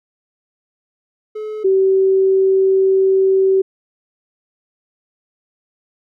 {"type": "tone pair in turn", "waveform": ["triangle", "sine"], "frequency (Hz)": [429, 383.3], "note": ["A4", "G4"], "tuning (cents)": [-44, -39], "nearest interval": "major second", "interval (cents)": 195, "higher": "first", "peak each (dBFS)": [-21, -10], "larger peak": "second", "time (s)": [[1.35, 1.64], [1.64, 3.62]], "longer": "second", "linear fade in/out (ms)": 10, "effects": []}